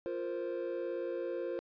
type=chord; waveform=triangle; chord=F suspended fourth; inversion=none; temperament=just; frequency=349.2 / 465.6 / 523.8 Hz; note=F4 / Bb4 / C5; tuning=0 / -2 / +2 cents; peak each=-36 / -38 / -36 dBFS; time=0.06-1.59 s; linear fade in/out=0 ms; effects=tanh soft clip ceiling -25 dBFS + resampled to 11025 Hz